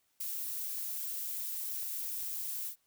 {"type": "noise with ADSR envelope", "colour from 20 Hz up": "violet", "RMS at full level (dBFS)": -35, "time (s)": [0.2, 2.76], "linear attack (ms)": 10, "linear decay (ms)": 6, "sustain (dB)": -3, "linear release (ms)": 91, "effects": ["white hiss -75 dBFS RMS until 2.86 s"]}